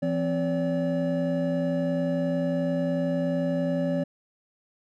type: tone cluster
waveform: triangle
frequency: 169.7 / 260.9 / 572 Hz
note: F3 / C4 / D5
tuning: -49 / -5 / -46 cents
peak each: -26 dBFS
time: 0.02-4.04 s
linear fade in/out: 10 ms
effects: none